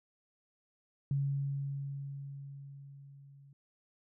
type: tone with level ramp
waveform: sine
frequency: 139.4 Hz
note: C#3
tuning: 10 cents sharp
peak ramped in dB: -28 to -55 dBFS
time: 1.11-3.53 s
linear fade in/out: 2 ms
effects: none